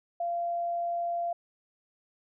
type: tone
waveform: sine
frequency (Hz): 689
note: F5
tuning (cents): -24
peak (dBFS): -28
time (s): 0.2-1.33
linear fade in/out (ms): 5
effects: none